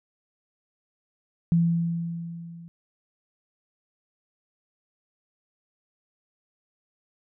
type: tone with level ramp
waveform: sine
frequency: 168.5 Hz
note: E3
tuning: 38 cents sharp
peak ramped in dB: -16 to -41 dBFS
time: 1.52-2.68 s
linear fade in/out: 0 ms
effects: none